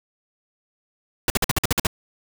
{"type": "noise bursts", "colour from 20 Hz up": "pink", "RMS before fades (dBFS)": -19, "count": 9, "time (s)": [1.28, 1.869], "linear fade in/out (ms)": 2, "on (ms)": 21, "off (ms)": 50, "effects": []}